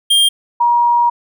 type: tone pair in turn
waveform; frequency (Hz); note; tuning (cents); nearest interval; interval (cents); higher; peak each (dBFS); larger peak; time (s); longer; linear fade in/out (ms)
square / sine; 3203 / 952.3; G7 / A#5; +37 / +37; octave + major sixth; 2100; first; -9; neither; 0.1-0.29 / 0.6-1.1; second; 10
effects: none